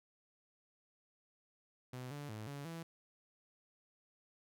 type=tone with pitch steps; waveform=sawtooth; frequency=126.4 / 145 / 107.9 / 142 / 165.6 Hz; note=B2 / D3 / A2 / C#3 / E3; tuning=+41 / -22 / -33 / +42 / +8 cents; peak=-40 dBFS; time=1.93-2.83 s; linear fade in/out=5 ms; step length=180 ms; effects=none